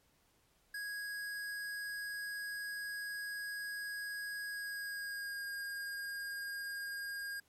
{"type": "tone with pitch glide", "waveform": "square", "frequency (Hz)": [1654, 1621.8], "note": ["G#6", "G#6"], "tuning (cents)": [-8, -42], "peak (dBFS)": -40, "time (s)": [0.74, 7.4], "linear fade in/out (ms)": 5, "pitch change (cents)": -34, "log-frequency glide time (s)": [4.48, 5.47], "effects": ["pink hiss -72 dBFS RMS until 7.48 s", "MP3 64 kbps"]}